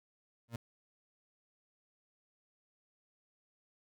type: tone with exponential growth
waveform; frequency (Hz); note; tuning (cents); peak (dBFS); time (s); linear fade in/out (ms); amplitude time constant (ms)
30% pulse; 116.7; A#2; +2; -33; 0.48-0.56; 5; 16
effects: none